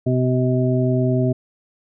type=harmonic tone; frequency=127.1 Hz; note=C3; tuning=50 cents flat; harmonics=1 / 2 / 3 / 5; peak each=-18 / -21 / -23 / -25 dBFS; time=0.06-1.33 s; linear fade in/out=10 ms; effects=none